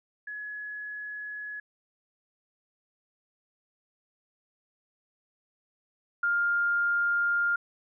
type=tone pair in turn; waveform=sine; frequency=1691 / 1404.4 Hz; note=G#6 / F6; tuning=+31 / +9 cents; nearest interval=minor third; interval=322 cents; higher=first; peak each=-35 / -23 dBFS; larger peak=second; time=0.27-1.6 / 6.23-7.56 s; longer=neither; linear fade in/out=5 ms; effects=none